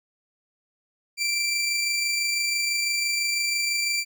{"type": "tone with amplitude modulation", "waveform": "20% pulse", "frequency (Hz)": 2349, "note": "D7", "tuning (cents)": 0, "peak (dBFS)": -17, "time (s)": [1.17, 4.05], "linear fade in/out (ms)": 50, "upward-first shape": "sine", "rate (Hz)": 26, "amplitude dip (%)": 25, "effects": []}